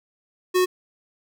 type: tone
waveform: square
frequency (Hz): 366.1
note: F#4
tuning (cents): -18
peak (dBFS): -17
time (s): 0.54-0.66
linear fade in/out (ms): 20
effects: none